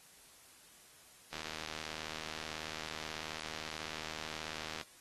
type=click train; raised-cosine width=0.2 ms; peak=-24 dBFS; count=274; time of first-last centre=1.33-4.812 s; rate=78.4 Hz; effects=white hiss -60 dBFS RMS until 5 s + AAC 32 kbps